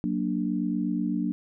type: chord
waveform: sine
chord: Gb augmented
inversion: none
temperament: equal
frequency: 185 / 233.1 / 293.7 Hz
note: Gb3 / Bb3 / D4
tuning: 0 / 0 / 0 cents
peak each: -29 dBFS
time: 0.04-1.32 s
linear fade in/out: 0 ms
effects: none